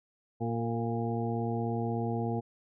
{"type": "harmonic tone with a mistuned harmonic", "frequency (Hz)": 116.54, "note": "A#2", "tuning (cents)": 0, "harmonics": [1, 2, 3, 4, 6, 7], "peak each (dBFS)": [-33, -34, -38, -37, -40, -40], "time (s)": [0.4, 2.41], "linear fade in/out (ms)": 20, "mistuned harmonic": 4, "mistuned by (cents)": -24, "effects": []}